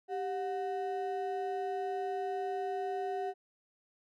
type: ring-modulated tone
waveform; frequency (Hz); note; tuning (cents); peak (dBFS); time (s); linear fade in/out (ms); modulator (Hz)
triangle; 561; C#5; +21; -28; 0.08-3.34; 50; 169
effects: none